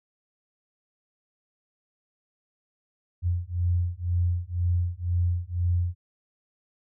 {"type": "beating tone pair", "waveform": "sine", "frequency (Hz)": [86.9, 88.9], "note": ["F2", "F2"], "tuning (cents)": [-8, 31], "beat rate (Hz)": 2, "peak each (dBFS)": -26, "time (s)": [3.22, 5.95], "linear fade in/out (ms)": 50, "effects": []}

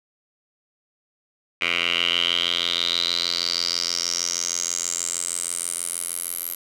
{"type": "tone with band-pass filter sweep", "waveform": "10% pulse", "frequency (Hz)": 86.3, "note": "F2", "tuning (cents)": -20, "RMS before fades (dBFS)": -25, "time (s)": [1.61, 6.55], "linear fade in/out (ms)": 5, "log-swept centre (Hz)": [2500, 12000], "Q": 6.8, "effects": []}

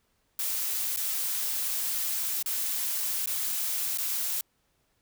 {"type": "noise with dropouts", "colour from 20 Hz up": "blue", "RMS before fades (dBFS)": -30, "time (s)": [0.39, 4.41], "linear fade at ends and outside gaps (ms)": 2, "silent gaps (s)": [[0.962, 0.971], [2.427, 2.46], [3.26, 3.273], [3.975, 3.984]], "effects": ["pink hiss -72 dBFS RMS until 5.01 s"]}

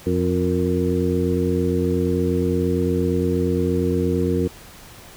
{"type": "harmonic tone with a mistuned harmonic", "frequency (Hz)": 88.6, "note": "F2", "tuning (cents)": 25, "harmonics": [1, 2, 3, 4, 5], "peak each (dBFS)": [-24, -24, -24, -24, -24], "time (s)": [0.06, 4.48], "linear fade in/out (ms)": 10, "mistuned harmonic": 5, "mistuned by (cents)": 69, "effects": ["pink hiss -43 dBFS RMS until 5.16 s"]}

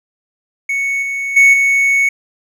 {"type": "tone with level steps", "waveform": "triangle", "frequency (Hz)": 2217, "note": "C#7", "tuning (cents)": 0, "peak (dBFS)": [-13, -16, -3, -8], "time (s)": [0.69, 2.09], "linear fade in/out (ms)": 5, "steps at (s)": [1.02, 1.36, 1.53], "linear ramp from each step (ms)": 10, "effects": []}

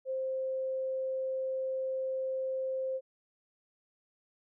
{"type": "tone", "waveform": "sine", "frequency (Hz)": 525, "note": "C5", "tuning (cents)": 6, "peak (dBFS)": -31, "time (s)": [0.05, 3.01], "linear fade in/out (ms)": 50, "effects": []}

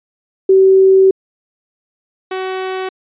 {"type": "tone pair in turn", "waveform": ["sine", "sawtooth"], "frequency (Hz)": [382.6, 376], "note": ["G4", "F#4"], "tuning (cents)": [-42, 28], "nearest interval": "unison", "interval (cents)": 30, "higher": "first", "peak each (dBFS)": [-5, -15], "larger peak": "first", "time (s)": [[0.49, 1.11], [2.31, 2.89]], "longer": "first", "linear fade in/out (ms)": 5, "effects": ["resampled to 8000 Hz"]}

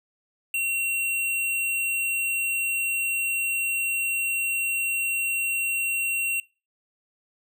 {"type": "tone", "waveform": "square", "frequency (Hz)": 2736, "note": "F7", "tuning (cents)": -36, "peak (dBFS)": -24, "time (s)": [0.54, 6.4], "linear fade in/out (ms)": 2, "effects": ["noise-tail reverb RT60 0.3 s tail -22 dB re dry"]}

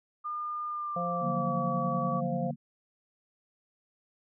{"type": "tone with pitch glide", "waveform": "sine", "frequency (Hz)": [1209, 1141.8], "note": ["D6", "D6"], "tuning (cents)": [50, -49], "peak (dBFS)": -32, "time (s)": [0.24, 2.21], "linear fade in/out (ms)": 20, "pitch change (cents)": -99, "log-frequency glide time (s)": [0.68, 1.53]}
{"type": "harmonic tone", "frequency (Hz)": 174.61, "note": "F3", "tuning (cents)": 0, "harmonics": [1, 3, 4], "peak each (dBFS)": [-35, -35, -35], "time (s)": [0.96, 2.51], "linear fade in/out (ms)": 5}
{"type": "chord", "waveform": "sine", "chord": "D augmented", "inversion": "none", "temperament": "equal with one note detuned", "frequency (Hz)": [145.31, 185, 233.1], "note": ["D3", "F#3", "A#3"], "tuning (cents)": [-18, 0, 0], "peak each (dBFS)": [-35, -37, -35], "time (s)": [1.2, 2.56], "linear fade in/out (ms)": 50}
{"effects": []}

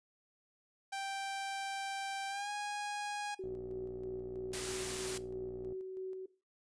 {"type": "tone with pitch glide", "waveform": "sawtooth", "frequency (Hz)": [784, 825.4], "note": ["G5", "G#5"], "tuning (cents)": [0, -11], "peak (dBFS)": -34, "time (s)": [0.92, 3.35], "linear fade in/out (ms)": 10, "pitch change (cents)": 89, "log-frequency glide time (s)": [2.29, 2.5]}
{"type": "tone with tremolo", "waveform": "sine", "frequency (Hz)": 376.3, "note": "F#4", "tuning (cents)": 29, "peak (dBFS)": -38, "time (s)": [3.39, 6.26], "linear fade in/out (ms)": 5, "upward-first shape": "square", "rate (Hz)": 3.1, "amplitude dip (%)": 30}
{"type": "click train", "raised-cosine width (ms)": 2, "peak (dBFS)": -36, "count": 138, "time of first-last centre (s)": [3.44, 5.723], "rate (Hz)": 60}
{"type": "noise", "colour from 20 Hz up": "white", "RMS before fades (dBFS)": -40, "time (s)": [4.53, 5.18], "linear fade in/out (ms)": 5}
{"effects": ["noise-tail reverb RT60 0.3 s tail -17 dB re dry", "resampled to 22050 Hz"]}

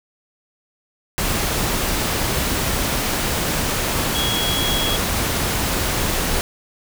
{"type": "tone in noise", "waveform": "sine", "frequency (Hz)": 3322, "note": "G#7", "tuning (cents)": 0, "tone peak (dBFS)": -22, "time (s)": [4.15, 4.96], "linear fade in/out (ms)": 0, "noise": "pink", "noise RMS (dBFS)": -21, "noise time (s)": [1.18, 6.41], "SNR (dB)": -4, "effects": []}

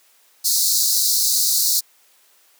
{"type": "high-pass noise", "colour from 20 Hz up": "pink", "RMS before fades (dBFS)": -18, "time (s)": [0.44, 1.81], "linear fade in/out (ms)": 20, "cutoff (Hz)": 4000, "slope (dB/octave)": 96, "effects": ["white hiss -56 dBFS RMS until 2.59 s", "high-pass 400 Hz 12 dB/octave"]}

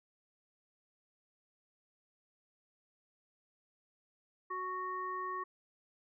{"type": "harmonic tone", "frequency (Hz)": 370, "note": "F#4", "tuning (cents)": 0, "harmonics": [1, 3, 5], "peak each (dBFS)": [-45, -37, -47], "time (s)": [4.5, 5.44], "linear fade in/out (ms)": 10, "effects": []}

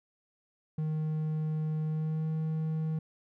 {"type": "tone with pitch glide", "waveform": "triangle", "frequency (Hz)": [155.56, 158.01], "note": ["D#3", "D#3"], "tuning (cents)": [0, 27], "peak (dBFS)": -27, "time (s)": [0.78, 2.99], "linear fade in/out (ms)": 5, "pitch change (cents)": 27, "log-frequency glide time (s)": [1.85, 2.28], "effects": []}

